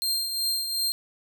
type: tone with tremolo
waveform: sawtooth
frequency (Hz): 4186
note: C8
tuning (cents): 0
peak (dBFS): -20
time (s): 0.02-0.92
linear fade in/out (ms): 0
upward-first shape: triangle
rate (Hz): 2.7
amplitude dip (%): 55
effects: none